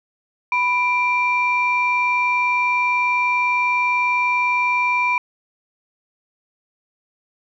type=tone pair together; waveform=sine; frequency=990 / 2361 Hz; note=B5 / D7; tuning=+4 / +9 cents; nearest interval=octave + minor third; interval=1505 cents; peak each=-18 dBFS; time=0.52-5.18 s; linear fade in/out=2 ms; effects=tanh soft clip ceiling -9 dBFS